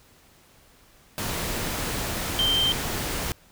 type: tone in noise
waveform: sine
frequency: 3136 Hz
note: G7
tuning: in tune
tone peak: -20 dBFS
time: 2.39-2.72 s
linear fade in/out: 0 ms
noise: pink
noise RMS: -29 dBFS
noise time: 1.18-3.32 s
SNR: +6 dB
effects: pink hiss -56 dBFS RMS until 3.51 s